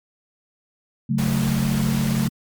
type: chord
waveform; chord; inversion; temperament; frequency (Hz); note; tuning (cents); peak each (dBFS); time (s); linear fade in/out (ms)
sine; F# minor; second; equal; 138.59 / 185 / 220; C#3 / F#3 / A3; 0 / 0 / 0; -22 / -24 / -22; 1.09-2.29; 10
type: noise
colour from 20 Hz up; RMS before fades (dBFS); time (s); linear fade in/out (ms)
pink; -30; 1.18-2.28; 5
effects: MP3 96 kbps